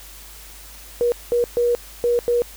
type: tone bursts at uneven times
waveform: sine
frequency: 479.2 Hz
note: A#4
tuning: 48 cents sharp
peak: -15 dBFS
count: 5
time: 1.01-1.12 / 1.32-1.44 / 1.57-1.75 / 2.04-2.19 / 2.28-2.42 s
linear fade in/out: 0 ms
effects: added 50 Hz sine -43 dBFS peak until 2.56 s + white hiss -42 dBFS RMS until 2.56 s